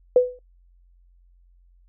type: tone with exponential decay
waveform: sine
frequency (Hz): 498.1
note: B4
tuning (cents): +15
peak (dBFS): -8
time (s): 0.16-0.39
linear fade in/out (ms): 2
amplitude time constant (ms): 50
effects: noise-tail reverb RT60 0.1 s tail -22 dB re dry + added 44 Hz sine -53 dBFS peak until 1.88 s